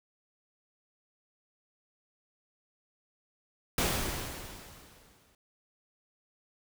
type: noise with exponential decay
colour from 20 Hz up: pink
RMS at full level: -27 dBFS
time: 3.78-5.35 s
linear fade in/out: 2 ms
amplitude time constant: 340 ms
effects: none